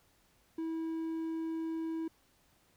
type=tone; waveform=triangle; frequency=324.7 Hz; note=E4; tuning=26 cents flat; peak=-32 dBFS; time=0.58-2.08 s; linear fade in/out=5 ms; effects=pink hiss -69 dBFS RMS until 2.76 s